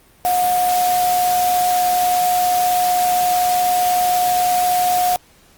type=tone in noise; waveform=sine; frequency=722 Hz; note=F#5; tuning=43 cents flat; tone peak=-14 dBFS; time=0.25-5.16 s; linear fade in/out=0 ms; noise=white; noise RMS=-25 dBFS; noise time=0.25-5.16 s; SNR=+8 dB; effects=pink hiss -51 dBFS RMS until 5.57 s + Opus 32 kbps